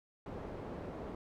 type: low-pass noise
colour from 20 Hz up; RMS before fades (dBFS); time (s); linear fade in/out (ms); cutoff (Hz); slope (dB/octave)
white; -44; 0.26-1.15; 2; 520; 12
effects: none